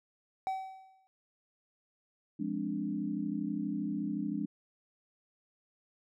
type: tone with exponential decay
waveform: triangle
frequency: 763 Hz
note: G5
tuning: 47 cents flat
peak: -27 dBFS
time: 0.47-1.07 s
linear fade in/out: 0 ms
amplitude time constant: 130 ms
type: chord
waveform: sine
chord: D half-diminished seventh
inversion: first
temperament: equal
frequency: 174.61 / 207.7 / 261.6 / 293.7 Hz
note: F3 / Ab3 / C4 / D4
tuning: 0 / 0 / 0 / 0 cents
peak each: -40 / -36 / -40 / -36 dBFS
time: 2.39-4.46 s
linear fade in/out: 10 ms
effects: none